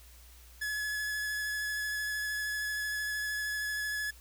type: tone with vibrato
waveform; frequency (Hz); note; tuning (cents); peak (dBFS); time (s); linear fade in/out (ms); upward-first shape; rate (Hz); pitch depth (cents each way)
45% pulse; 1701; G#6; +41; -32; 0.61-4.11; 10; sine; 13; 13
effects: added 60 Hz sine -53 dBFS peak until 4.2 s + white hiss -58 dBFS RMS until 4.2 s